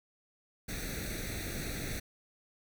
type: noise with comb filter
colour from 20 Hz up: pink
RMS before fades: -38 dBFS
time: 0.68-2 s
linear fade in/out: 10 ms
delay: 0.49 ms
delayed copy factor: +0.85
effects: none